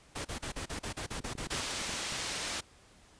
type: noise bursts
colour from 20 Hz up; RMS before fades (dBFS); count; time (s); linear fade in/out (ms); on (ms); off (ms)
pink; -38; 11; 0.15-1.61; 10; 100; 36
type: clicks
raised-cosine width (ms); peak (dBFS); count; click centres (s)
3; -31; 9; 0.785 / 1.203 / 1.247 / 1.353 / 1.47 / 1.815 / 1.894 / 1.939 / 2.123
type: low-pass noise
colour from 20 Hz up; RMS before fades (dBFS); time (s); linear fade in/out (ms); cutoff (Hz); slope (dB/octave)
white; -37; 1.5-2.61; 10; 6400; 12
effects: pink hiss -60 dBFS RMS until 3.19 s + resampled to 22050 Hz